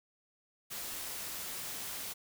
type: noise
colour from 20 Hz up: white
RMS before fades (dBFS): -41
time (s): 0.7-2.14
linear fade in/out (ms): 20
effects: none